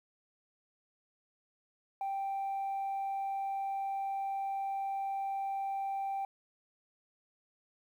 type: tone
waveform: sine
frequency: 784 Hz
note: G5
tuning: in tune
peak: -31 dBFS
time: 2.01-6.25 s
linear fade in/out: 2 ms
effects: tanh soft clip ceiling -31 dBFS + 11-bit